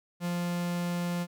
45% pulse tone, 174.61 Hz, F3, in tune, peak -29 dBFS, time 0.2-1.27 s, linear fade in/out 50 ms, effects none

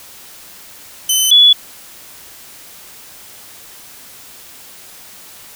15% pulse / sine tone pair in turn, 3043 / 3416 Hz, F#7 / G#7, +48 / +48 cents, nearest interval major second, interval 200 cents, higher second, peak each -4 dBFS, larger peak neither, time 1.09-1.31 / 1.31-1.53 s, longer neither, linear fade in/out 5 ms, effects white hiss -38 dBFS RMS until 5.55 s

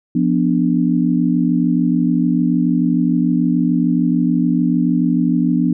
sine chord, B diminished, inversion second, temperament equal, 174.61 / 246.9 / 293.7 Hz, F3 / B3 / D4, 0 / 0 / 0 cents, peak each -17 / -16 / -18 dBFS, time 0.15-5.73 s, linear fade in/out 5 ms, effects none

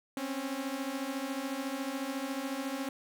sawtooth beating tone pair, 261.6 / 275.6 Hz, C4 / C#4, 0 / -10 cents, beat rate 14 Hz, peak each -34 / -32 dBFS, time 0.17-2.89 s, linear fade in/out 2 ms, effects none

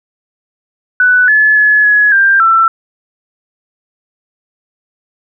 sine tone with pitch steps, 1490 / 1719 / 1705 / 1686 / 1587 / 1338 Hz, F#6 / A6 / G#6 / G#6 / G6 / E6, +12 / -41 / +45 / +26 / +21 / +25 cents, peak -5 dBFS, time 1-2.68 s, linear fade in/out 2 ms, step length 280 ms, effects none

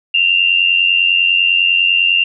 sine tone pair together, 2704 / 2794 Hz, E7 / F7, +43 / 0 cents, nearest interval minor second, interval 57 cents, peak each -15 / -11 dBFS, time 0.14-2.24 s, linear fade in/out 5 ms, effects none

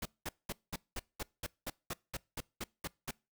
pink noise bursts, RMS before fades -39 dBFS, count 14, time 0.02-3.11 s, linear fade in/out 5 ms, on 35 ms, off 200 ms, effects noise-tail reverb RT60 0.3 s tail -25 dB re dry

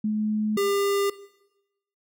sine / square tone pair in turn, 213.7 / 400.2 Hz, G#3 / G4, +50 / +36 cents, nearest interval major seventh, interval 1086 cents, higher second, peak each -22 dBFS, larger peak neither, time 0.04-0.57 / 0.57-1.1 s, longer neither, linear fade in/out 5 ms, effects noise-tail reverb RT60 0.9 s tail -18 dB re dry

